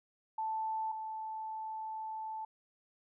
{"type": "tone pair in turn", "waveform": "sine", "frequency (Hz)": [880, 876.7], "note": ["A5", "A5"], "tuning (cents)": [0, -7], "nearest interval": "unison", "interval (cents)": 7, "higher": "first", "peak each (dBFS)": [-33, -38], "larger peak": "first", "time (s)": [[0.38, 0.92], [0.92, 2.45]], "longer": "second", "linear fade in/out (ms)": 5, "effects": []}